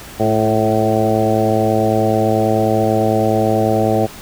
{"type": "harmonic tone with a mistuned harmonic", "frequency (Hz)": 109.2, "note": "A2", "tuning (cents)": -13, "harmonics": [1, 2, 3, 4, 5, 6, 7], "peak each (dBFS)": [-20, -20, -20, -20, -20, -20, -20], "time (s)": [0.19, 4.07], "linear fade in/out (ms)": 20, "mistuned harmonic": 3, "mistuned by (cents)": 27, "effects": ["pink hiss -35 dBFS RMS until 4.21 s"]}